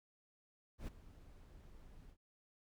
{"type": "noise with ADSR envelope", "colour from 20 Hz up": "brown", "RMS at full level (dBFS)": -41, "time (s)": [0.78, 2.17], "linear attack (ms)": 100, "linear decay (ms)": 8, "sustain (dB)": -17, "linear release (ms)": 72, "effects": []}